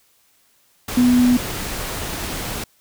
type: tone in noise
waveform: sine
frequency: 246.9 Hz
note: B3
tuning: in tune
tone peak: -11 dBFS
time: 0.97-1.37 s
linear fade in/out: 5 ms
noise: pink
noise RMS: -27 dBFS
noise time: 0.88-2.64 s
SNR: +13 dB
effects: white hiss -59 dBFS RMS until 2.8 s